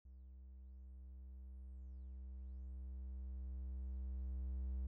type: tone with level ramp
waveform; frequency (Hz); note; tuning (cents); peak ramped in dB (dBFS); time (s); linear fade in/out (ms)
triangle; 64.2; C2; -32; -53 to -37; 0.05-4.87; 5
effects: none